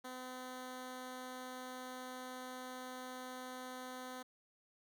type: tone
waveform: 10% pulse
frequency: 254.6 Hz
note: C4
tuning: 47 cents flat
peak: -37 dBFS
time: 0.04-4.23 s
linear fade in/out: 10 ms
effects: none